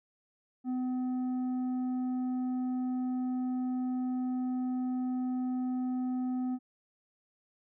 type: tone with tanh clipping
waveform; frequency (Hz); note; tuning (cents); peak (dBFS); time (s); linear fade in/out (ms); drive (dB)
sine; 253.3; B3; +44; -31; 0.64-6.59; 50; 6
effects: none